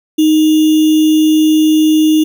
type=tone with sample-and-hold; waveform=sine; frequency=311.1 Hz; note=D#4; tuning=in tune; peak=-6 dBFS; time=0.18-2.24 s; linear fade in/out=10 ms; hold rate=3150 Hz; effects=none